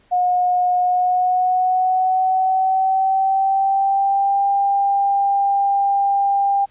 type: tone with pitch glide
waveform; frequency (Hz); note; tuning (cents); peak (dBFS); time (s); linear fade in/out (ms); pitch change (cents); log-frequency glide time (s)
sine; 722 to 796.5; F#5 to G5; -43 to +27; -14; 0.11-6.66; 20; +170; 0.79-4.45
effects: pink hiss -57 dBFS RMS until 6.7 s + resampled to 8000 Hz